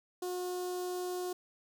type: tone with notch filter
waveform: sawtooth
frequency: 361.2 Hz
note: F#4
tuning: 42 cents flat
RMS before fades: -37 dBFS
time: 0.22-1.33 s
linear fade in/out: 5 ms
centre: 2100 Hz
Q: 0.53
effects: none